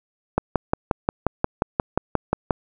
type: click train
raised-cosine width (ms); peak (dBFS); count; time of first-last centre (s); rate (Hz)
1; -4; 13; 0.38-2.508; 5.64
effects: none